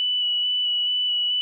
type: tone with vibrato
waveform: sine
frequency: 2960 Hz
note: F#7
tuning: in tune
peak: -20 dBFS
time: 0-1.41 s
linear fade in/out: 0 ms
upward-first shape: square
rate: 2.3 Hz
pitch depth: 11 cents each way
effects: none